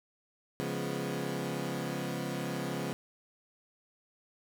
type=chord; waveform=20% pulse; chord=C# dominant seventh; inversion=none; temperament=equal; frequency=138.59 / 174.61 / 207.7 / 246.9 Hz; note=C#3 / E#3 / G#3 / B3; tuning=0 / 0 / 0 / 0 cents; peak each=-33 / -33 / -36 / -35 dBFS; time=0.6-2.93 s; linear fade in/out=0 ms; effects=none